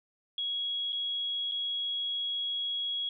sine tone with dropouts, 3322 Hz, G#7, in tune, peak -30 dBFS, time 0.38-3.09 s, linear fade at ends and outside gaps 2 ms, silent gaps 0.923-0.928 / 1.514-1.519 s, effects none

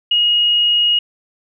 sine tone, 2880 Hz, F#7, 47 cents flat, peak -11 dBFS, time 0.11-0.99 s, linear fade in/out 5 ms, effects none

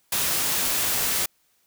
white noise, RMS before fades -24 dBFS, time 0.12-1.26 s, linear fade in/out 5 ms, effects white hiss -66 dBFS RMS until 1.66 s

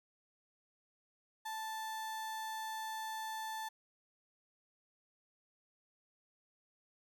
35% pulse tone, 880 Hz, A5, in tune, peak -38 dBFS, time 1.45-3.69 s, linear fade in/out 10 ms, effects none

